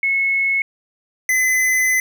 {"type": "tone pair in turn", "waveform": ["sine", "square"], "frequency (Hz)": [2189, 2027], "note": ["C#7", "B6"], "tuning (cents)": [-22, 45], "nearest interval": "minor second", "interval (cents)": 133, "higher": "first", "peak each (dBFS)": -15, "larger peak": "neither", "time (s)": [[0.03, 0.62], [1.29, 2]], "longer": "second", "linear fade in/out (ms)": 2, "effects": ["9-bit"]}